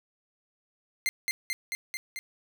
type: tone with echo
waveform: sawtooth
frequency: 2093 Hz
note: C7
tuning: in tune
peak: -21 dBFS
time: 1.06-1.09 s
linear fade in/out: 0 ms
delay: 220 ms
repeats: 5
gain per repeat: -2 dB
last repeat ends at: 2.19 s
effects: none